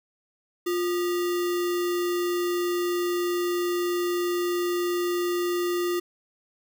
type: tone with sample-and-hold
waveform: sine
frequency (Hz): 351.9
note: F4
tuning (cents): +13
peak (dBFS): -23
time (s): 0.66-6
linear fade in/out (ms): 10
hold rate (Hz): 1575
effects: none